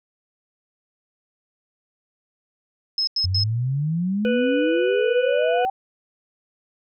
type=tone bursts; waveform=sine; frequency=5170 Hz; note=E8; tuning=34 cents flat; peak=-19 dBFS; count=3; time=2.98-3.437 s; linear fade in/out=2 ms; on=93 ms; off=89 ms
type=exponential sweep; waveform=sine; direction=up; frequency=88 to 784 Hz; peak=-20 dBFS; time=3.24-5.7 s; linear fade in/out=5 ms
type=harmonic tone; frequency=493.9 Hz; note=B4; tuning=in tune; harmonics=1 / 3 / 5 / 6; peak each=-20 / -30 / -34 / -36 dBFS; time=4.25-5.65 s; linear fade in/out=0 ms
effects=none